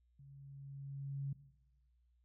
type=tone with level ramp; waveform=sine; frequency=138.59 Hz; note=C#3; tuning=in tune; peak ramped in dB=-55 to -36 dBFS; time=0.19-1.33 s; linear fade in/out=5 ms; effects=noise-tail reverb RT60 1.0 s tail -17 dB re dry + added 60 Hz sine -70 dBFS peak until 2.24 s